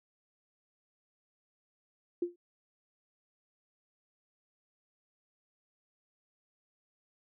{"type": "tone with exponential decay", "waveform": "sine", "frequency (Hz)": 349.2, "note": "F4", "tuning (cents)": 0, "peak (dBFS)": -25, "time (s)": [2.22, 2.36], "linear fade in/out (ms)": 5, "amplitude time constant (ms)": 29, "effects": []}